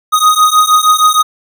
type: beating tone pair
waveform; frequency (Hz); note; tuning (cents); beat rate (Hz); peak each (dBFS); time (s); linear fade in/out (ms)
square; 1244.5 / 1250.9; D#6 / D#6; 0 / +9; 6.4; -10; 0.12-1.23; 20
effects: none